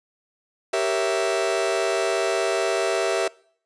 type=chord; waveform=40% pulse; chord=G diminished seventh; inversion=none; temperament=equal with one note detuned; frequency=389.7 / 466.2 / 554.4 / 659.3 Hz; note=G4 / Bb4 / Db5 / Fb5; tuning=-10 / 0 / 0 / 0 cents; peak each=-25 / -27 / -29 / -23 dBFS; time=0.73-3.28 s; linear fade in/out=5 ms; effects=noise-tail reverb RT60 0.6 s tail -24 dB re dry + resampled to 22050 Hz